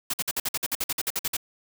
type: noise bursts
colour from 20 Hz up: white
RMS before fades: -27 dBFS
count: 15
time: 0.1-1.368 s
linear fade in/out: 5 ms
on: 36 ms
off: 52 ms
effects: none